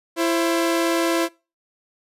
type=tone pair together; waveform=sawtooth; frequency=334.7 / 532 Hz; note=E4 / C5; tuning=+26 / +29 cents; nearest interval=minor sixth; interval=803 cents; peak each=-15 / -22 dBFS; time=0.16-1.29 s; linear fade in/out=50 ms; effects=noise-tail reverb RT60 0.3 s tail -24 dB re dry + resampled to 32000 Hz